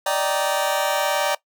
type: chord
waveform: sawtooth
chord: Eb major seventh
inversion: third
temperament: just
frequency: 583.4 / 622.3 / 777.8 / 933.4 Hz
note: D5 / Eb5 / G5 / Bb5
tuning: -12 / 0 / -14 / +2 cents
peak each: -19 / -24 / -21 / -22 dBFS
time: 0.06-1.35 s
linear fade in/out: 5 ms
effects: noise-tail reverb RT60 0.1 s tail -19 dB re dry